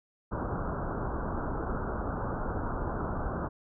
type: low-pass noise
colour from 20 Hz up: pink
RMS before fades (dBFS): -33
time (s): 0.31-3.49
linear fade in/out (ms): 20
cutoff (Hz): 1500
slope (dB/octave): 96
effects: none